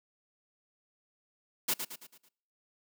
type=noise with echo; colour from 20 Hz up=white; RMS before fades=-29 dBFS; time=1.68-1.74 s; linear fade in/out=10 ms; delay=110 ms; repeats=5; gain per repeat=-7 dB; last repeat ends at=2.29 s; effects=noise-tail reverb RT60 0.7 s tail -26 dB re dry + high-pass 150 Hz 12 dB/octave